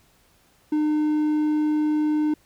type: tone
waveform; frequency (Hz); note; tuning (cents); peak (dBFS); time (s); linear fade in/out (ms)
triangle; 303.5; D#4; -43; -17; 0.72-2.34; 5
effects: pink hiss -60 dBFS RMS until 2.45 s